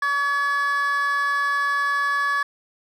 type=tone pair together; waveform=triangle; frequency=1135.3 / 1700 Hz; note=C#6 / G#6; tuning=+41 / +40 cents; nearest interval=perfect fifth; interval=699 cents; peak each=-19 dBFS; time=0.02-2.43 s; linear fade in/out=5 ms; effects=tanh soft clip ceiling -15 dBFS